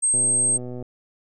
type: tone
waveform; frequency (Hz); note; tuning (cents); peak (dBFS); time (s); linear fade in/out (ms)
sine; 8380; C9; +2; -17; 0.02-0.58; 20
type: click train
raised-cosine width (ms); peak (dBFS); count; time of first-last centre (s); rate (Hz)
2; -22; 86; 0.14-0.825; 124
effects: none